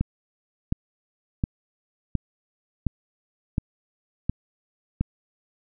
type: click train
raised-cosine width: 5 ms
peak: -10 dBFS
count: 8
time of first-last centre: 0.01-5.01 s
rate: 1.4 Hz
effects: none